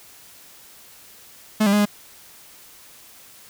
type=tone with pitch steps; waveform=45% pulse; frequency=215.4 / 199.6 / 207.8 / 206.1 Hz; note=A3 / G3 / G#3 / G#3; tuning=-37 / +32 / +1 / -13 cents; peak=-15 dBFS; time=1.6-1.856 s; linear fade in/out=10 ms; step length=64 ms; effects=white hiss -47 dBFS RMS until 3.49 s